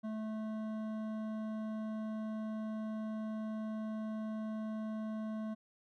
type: tone with hard clipping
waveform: sine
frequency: 217.6 Hz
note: A3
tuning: 19 cents flat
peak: -39 dBFS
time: 0.03-5.55 s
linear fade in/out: 20 ms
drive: 11 dB
effects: none